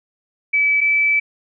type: tone pair in turn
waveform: sine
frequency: 2297 / 2309 Hz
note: D7 / D7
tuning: -39 / -30 cents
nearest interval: unison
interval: 9 cents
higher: second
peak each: -13 dBFS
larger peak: neither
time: 0.53-0.81 / 0.81-1.2 s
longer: second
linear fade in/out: 10 ms
effects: none